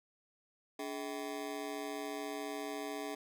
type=ring-modulated tone; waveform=25% pulse; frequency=355.6 Hz; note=F4; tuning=31 cents sharp; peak=-32 dBFS; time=0.79-3.15 s; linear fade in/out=5 ms; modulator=67.1 Hz; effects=none